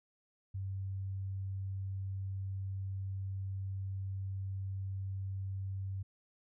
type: tone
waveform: sine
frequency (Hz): 96.5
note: G2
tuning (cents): -27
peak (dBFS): -36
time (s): 0.54-6.03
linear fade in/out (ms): 10
effects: none